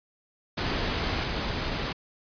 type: noise with level steps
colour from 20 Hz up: pink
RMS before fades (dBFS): -28 / -30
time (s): 0.57-1.93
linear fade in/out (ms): 10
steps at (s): 1.23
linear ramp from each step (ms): 10
effects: resampled to 11025 Hz